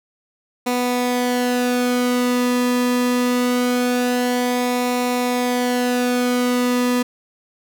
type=tone with flanger; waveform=sawtooth; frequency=246.9 Hz; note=B3; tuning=in tune; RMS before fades=-19 dBFS; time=0.66-7.03 s; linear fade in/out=10 ms; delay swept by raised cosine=0.63 to 1.36 ms; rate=0.23 Hz; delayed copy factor=-0.55; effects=none